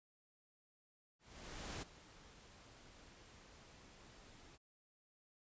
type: noise with ADSR envelope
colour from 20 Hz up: pink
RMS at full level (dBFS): -45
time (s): 1.19-4.58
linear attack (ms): 630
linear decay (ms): 17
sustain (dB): -16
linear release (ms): 31
effects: resampled to 16000 Hz